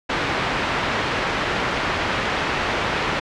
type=low-pass noise; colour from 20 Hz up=white; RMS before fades=-23 dBFS; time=0.09-3.2 s; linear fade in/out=10 ms; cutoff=2000 Hz; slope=12 dB/octave; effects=low-pass 6000 Hz 12 dB/octave